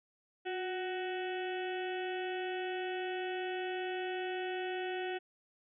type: harmonic tone with a mistuned harmonic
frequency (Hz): 372.9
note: F#4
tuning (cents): +14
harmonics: 1 / 2 / 4 / 5 / 6 / 7 / 8 / 9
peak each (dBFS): -37 / -41 / -46 / -47 / -54 / -48 / -50 / -54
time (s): 0.45-5.19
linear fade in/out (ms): 20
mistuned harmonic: 1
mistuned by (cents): -43
effects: none